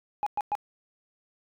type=tone bursts; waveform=sine; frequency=830.6 Hz; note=G#5; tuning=in tune; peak=-23 dBFS; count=3; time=0.23-0.552 s; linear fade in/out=0 ms; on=34 ms; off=110 ms; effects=tanh soft clip ceiling -22 dBFS